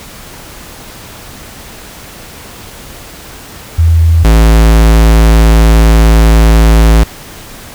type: tone pair in turn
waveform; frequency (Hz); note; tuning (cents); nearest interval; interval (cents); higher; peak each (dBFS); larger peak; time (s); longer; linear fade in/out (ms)
sine / square; 82.4 / 55; E2 / A1; 0 / 0; perfect fifth; 700; first; -3; neither; 3.78-4.24 / 4.24-7.04; second; 10
effects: pink hiss -30 dBFS RMS until 7.74 s